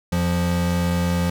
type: tone pair together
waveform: square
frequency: 86.03 / 174.61 Hz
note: F2 / F3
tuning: -26 / 0 cents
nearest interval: octave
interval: 1226 cents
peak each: -24 / -21 dBFS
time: 0.12-1.3 s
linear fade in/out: 5 ms
effects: none